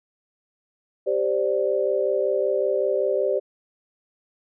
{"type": "chord", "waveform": "sine", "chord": "G suspended fourth", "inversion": "none", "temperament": "just", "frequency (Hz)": [392, 522.7, 588], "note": ["G4", "C5", "D5"], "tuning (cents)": [0, -2, 2], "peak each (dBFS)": -24, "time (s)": [1.06, 3.4], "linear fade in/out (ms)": 20, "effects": []}